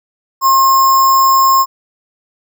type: tone with sample-and-hold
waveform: sine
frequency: 1069 Hz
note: C6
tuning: 37 cents sharp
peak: -6 dBFS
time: 0.41-1.66 s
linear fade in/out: 50 ms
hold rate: 6300 Hz
effects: none